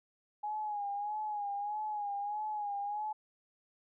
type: tone with vibrato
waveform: sine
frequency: 830 Hz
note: G#5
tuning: 1 cent flat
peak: -34 dBFS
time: 0.43-3.13 s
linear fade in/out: 10 ms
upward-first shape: sine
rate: 1.6 Hz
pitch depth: 55 cents each way
effects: none